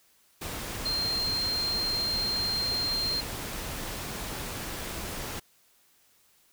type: tone in noise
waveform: sine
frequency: 4186 Hz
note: C8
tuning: in tune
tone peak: -27 dBFS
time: 0.85-3.21 s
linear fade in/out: 10 ms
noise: pink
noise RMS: -36 dBFS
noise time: 0.41-5.4 s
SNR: +6 dB
effects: white hiss -64 dBFS RMS until 6.52 s